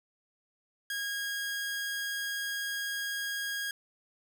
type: tone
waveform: sawtooth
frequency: 1636 Hz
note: G#6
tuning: 26 cents flat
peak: -29 dBFS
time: 0.9-3.71 s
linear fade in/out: 2 ms
effects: none

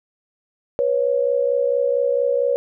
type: tone pair together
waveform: sine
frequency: 488.6 / 553 Hz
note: B4 / C#5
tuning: -19 / -4 cents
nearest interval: major second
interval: 215 cents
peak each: -19 dBFS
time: 0.79-2.56 s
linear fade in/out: 0 ms
effects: none

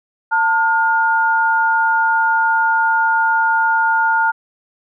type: tone pair together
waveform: sine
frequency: 897.1 / 1424 Hz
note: A5 / F6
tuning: +33 / +33 cents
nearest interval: minor sixth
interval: 800 cents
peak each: -15 dBFS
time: 0.31-4.32 s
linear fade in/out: 20 ms
effects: none

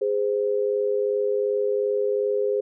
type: tone pair together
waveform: sine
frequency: 412.3 / 515 Hz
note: G#4 / C5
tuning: -13 / -28 cents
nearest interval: major third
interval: 385 cents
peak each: -22 / -25 dBFS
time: 0.01-2.61 s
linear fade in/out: 10 ms
effects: none

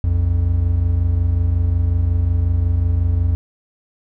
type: tone pair together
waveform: triangle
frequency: 61.74 / 87.24 Hz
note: B1 / F2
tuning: 0 / -1 cents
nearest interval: tritone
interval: 599 cents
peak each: -18 / -13 dBFS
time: 0.04-3.35 s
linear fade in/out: 0 ms
effects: none

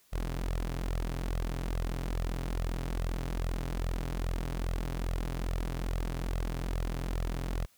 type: tone with flanger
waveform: sawtooth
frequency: 42.57 Hz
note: F1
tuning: 44 cents flat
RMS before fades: -33 dBFS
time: 0.12-7.66 s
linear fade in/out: 20 ms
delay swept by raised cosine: 1.5 to 7.4 ms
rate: 2.4 Hz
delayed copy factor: +0.65
effects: white hiss -65 dBFS RMS until 7.77 s

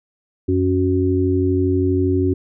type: harmonic tone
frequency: 92.5 Hz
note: F#2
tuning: in tune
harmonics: 1 / 3 / 4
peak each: -19 / -19 / -19 dBFS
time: 0.48-2.34 s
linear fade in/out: 10 ms
effects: none

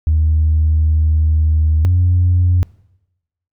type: tone pair in turn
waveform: sine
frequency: 78 / 89.24 Hz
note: D#2 / F2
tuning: +5 / +38 cents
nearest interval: major second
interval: 233 cents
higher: second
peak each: -9 / -8 dBFS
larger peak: second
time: 0.07-1.85 / 1.85-2.63 s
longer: first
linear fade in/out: 0 ms
effects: noise-tail reverb RT60 0.9 s tail -22 dB re dry + tanh soft clip ceiling -6 dBFS

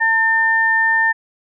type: tone pair together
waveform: sine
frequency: 901.9 / 1800 Hz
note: A5 / A6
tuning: +43 / +39 cents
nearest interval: octave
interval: 1196 cents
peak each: -20 / -13 dBFS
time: 0-1.13 s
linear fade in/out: 20 ms
effects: none

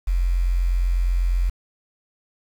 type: tone with quantisation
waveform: sine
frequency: 44.11 Hz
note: F1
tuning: 18 cents sharp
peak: -17 dBFS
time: 0.07-1.5 s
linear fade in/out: 10 ms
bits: 7
effects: none

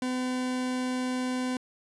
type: tone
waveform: 40% pulse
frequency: 253.6 Hz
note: B3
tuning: 46 cents sharp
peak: -27 dBFS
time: 0.02-1.57 s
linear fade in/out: 2 ms
effects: resampled to 24000 Hz

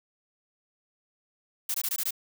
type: noise bursts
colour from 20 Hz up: blue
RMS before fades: -29 dBFS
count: 6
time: 1.69-2.108 s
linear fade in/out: 5 ms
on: 53 ms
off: 20 ms
effects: none

